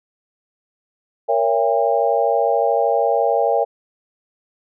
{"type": "chord", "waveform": "sine", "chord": "A# diminished seventh", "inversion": "none", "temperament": "just", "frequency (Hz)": [466.2, 559.4, 671.3, 805.5], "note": ["A#4", "C#5", "E5", "G5"], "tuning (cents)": [0, 16, 31, 47], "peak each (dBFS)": -20, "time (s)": [1.28, 3.65], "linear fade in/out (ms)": 20, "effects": []}